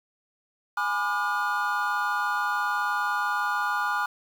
triangle chord, G# diminished seventh, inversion none, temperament just, 830.6 / 996.7 / 1196.1 / 1435.3 Hz, G#5 / B5 / D6 / F6, 0 / +16 / +31 / +47 cents, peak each -29 / -30 / -28 / -26 dBFS, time 0.77-4.06 s, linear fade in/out 5 ms, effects 8-bit

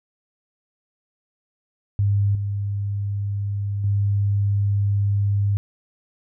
sine tone with level steps, 100.9 Hz, G#2, 49 cents flat, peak -16 / -22 / -17 dBFS, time 1.99-5.57 s, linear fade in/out 0 ms, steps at 2.35 / 3.84 s, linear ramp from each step 2 ms, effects none

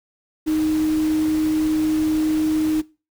sine tone in noise, 311.1 Hz, D#4, in tune, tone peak -17 dBFS, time 0.46-2.82 s, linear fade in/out 20 ms, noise pink, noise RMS -35 dBFS, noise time 0.46-2.82 s, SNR +15 dB, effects noise-tail reverb RT60 0.3 s tail -20 dB re dry

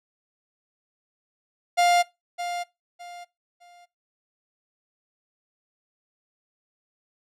45% pulse tone with echo, 702 Hz, F5, 9 cents sharp, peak -17 dBFS, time 1.77-2.03 s, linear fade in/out 20 ms, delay 610 ms, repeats 3, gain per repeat -11 dB, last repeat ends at 3.86 s, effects noise-tail reverb RT60 0.2 s tail -19 dB re dry + low-pass 9000 Hz 12 dB/octave

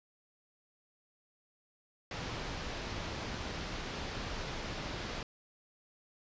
pink low-pass noise, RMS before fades -40 dBFS, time 2.11-5.23 s, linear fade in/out 2 ms, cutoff 5600 Hz, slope 24 dB/octave, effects resampled to 16000 Hz

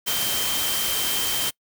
sine tone in noise, 3136 Hz, G7, in tune, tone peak -28 dBFS, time 0.06-1.51 s, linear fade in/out 20 ms, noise white, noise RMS -25 dBFS, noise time 0.06-1.51 s, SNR -6 dB, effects noise-tail reverb RT60 0.1 s tail -25 dB re dry

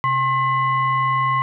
sine tone with frequency modulation, 1070 Hz, C6, 38 cents sharp, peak -16 dBFS, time 0.04-1.42 s, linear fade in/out 0 ms, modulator 939 Hz, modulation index 0.7, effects none

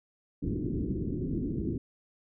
white low-pass noise, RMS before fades -32 dBFS, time 0.42-1.78 s, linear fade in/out 5 ms, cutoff 360 Hz, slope 48 dB/octave, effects none

